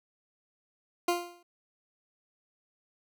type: tone with exponential decay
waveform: 20% pulse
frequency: 349.2 Hz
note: F4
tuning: in tune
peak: -18 dBFS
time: 1.08-1.43 s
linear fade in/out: 5 ms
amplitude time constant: 76 ms
effects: none